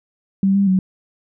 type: tone with pitch steps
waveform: sine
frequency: 194.3 / 198.5 / 187.5 Hz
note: G3 / G3 / F#3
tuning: -15 / +22 / +23 cents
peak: -12 dBFS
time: 0.43-0.79 s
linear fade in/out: 2 ms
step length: 120 ms
effects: none